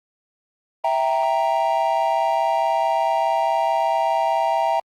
triangle chord, E diminished, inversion none, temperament equal, 659.3 / 784 / 932.3 Hz, E5 / G5 / Bb5, 0 / 0 / 0 cents, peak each -20 dBFS, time 0.84-4.8 s, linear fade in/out 5 ms, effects Opus 24 kbps

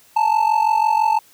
triangle ring-modulated tone, 880 Hz, A5, in tune, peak -9 dBFS, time 0.16-1.19 s, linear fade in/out 5 ms, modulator 23 Hz, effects white hiss -52 dBFS RMS until 1.33 s

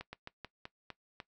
slowing click train, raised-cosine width 0.3 ms, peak -27 dBFS, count 7, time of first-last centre 0.01-1.202 s, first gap 120 ms, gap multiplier 1.2, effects noise-tail reverb RT60 0.1 s tail -18 dB re dry

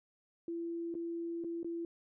sine tone with dropouts, 337.1 Hz, E4, 39 cents sharp, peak -36 dBFS, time 0.48-1.85 s, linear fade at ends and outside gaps 2 ms, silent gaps 0.942-0.951 / 1.439-1.445 / 1.631-1.645 s, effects none

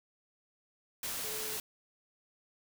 sine tone in noise, 433.1 Hz, A4, 27 cents flat, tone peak -45 dBFS, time 1.24-1.57 s, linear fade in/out 2 ms, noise white, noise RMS -38 dBFS, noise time 1.03-1.6 s, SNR -10 dB, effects none

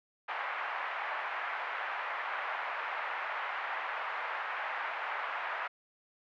pink band-pass noise, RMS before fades -37 dBFS, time 0.28-5.68 s, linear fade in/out 10 ms, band 770 to 2200 Hz, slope 24 dB/octave, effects none

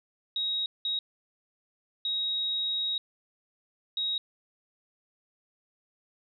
sine tone bursts at uneven times, 3793 Hz, A#7, 29 cents sharp, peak -27 dBFS, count 4, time 0.36-0.66 / 0.85-0.99 / 2.05-2.98 / 3.97-4.18 s, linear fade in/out 2 ms, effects none

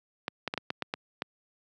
clicks, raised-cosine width 0.3 ms, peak -14 dBFS, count 8, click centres 0.281 / 0.477 / 0.539 / 0.577 / 0.704 / 0.823 / 0.939 / 1.221 s, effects high-pass 150 Hz 12 dB/octave

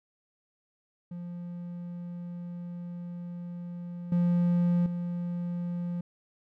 triangle tone with level steps, 174.61 Hz, F3, in tune, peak -34 / -20 / -28 dBFS, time 1.11-6.01 s, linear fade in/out 5 ms, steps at 4.12 / 4.86 s, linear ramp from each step 2 ms, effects none

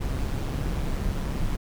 brown noise with amplitude modulation, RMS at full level -25 dBFS, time 0-1.57 s, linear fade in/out 20 ms, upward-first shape sine, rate 138 Hz, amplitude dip 50%, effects none

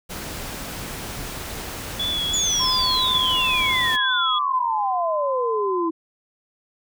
pink noise, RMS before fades -32 dBFS, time 0.09-3.97 s, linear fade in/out 20 ms
sine tone with vibrato, 3400 Hz, G#7, 40 cents sharp, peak -22 dBFS, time 1.99-4.39 s, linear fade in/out 10 ms, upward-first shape sine, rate 2.9 Hz, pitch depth 32 cents each way
sine exponential sweep, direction down, 7060 to 319.6 Hz, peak -21 dBFS, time 2.33-5.91 s, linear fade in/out 10 ms
sine tone, 1025 Hz, C6, 36 cents flat, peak -24 dBFS, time 2.59-5.9 s, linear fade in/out 20 ms
effects none

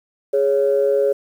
sine tone pair together, 415.3 / 555.3 Hz, G#4 / C#5, 0 / +3 cents, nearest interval perfect fourth, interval 503 cents, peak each -16 / -16 dBFS, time 0.33-1.13 s, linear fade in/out 10 ms, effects tanh soft clip ceiling -7 dBFS + 8-bit

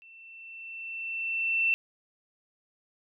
sine tone with level ramp, 2685 Hz, E7, 31 cents sharp, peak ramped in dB -50 to -21 dBFS, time 0.02-1.74 s, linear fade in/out 0 ms, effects none

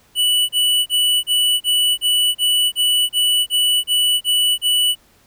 square tone bursts, 2960 Hz, F#7, in tune, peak -14 dBFS, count 13, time 0.15-4.954 s, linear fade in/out 50 ms, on 340 ms, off 32 ms, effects pink hiss -54 dBFS RMS until 5.26 s

